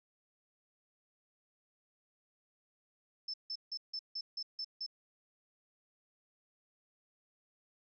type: tone bursts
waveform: sine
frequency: 5274 Hz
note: E8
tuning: in tune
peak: -37 dBFS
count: 8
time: 3.28-4.864 s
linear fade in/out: 5 ms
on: 58 ms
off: 160 ms
effects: none